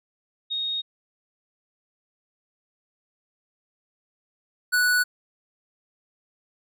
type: tone pair in turn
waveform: sine / square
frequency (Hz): 3729 / 1477.3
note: A#7 / F#6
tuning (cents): 0 / -3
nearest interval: octave + major third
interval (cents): 1603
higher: first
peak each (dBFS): -25 / -19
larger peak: second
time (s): 0.5-0.82 / 4.72-5.04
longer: neither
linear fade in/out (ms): 20
effects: none